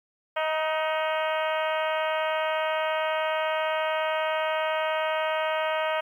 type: harmonic tone with a mistuned harmonic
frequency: 314.5 Hz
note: D#4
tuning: 19 cents sharp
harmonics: 2 / 3 / 4 / 5 / 6 / 7 / 8 / 9 / 10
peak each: -27 / -31 / -33 / -35 / -37 / -38 / -39 / -40 / -41 dBFS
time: 0.36-6.01 s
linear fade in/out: 10 ms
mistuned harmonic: 5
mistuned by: -32 cents
effects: 10-bit

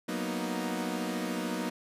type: chord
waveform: sawtooth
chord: B major seventh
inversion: second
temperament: equal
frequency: 185 / 233.1 / 246.9 / 311.1 Hz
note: F#3 / A#3 / B3 / D#4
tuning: 0 / 0 / 0 / 0 cents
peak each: -33 dBFS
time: 0.08-1.7 s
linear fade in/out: 10 ms
effects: resampled to 32000 Hz

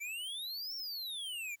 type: exponential two-way sweep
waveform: square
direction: up then down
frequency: 2285 to 5540 to 2285 Hz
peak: -39 dBFS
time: 0-1.56 s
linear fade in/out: 20 ms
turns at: 0.75 s
effects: white hiss -75 dBFS RMS until 1.6 s

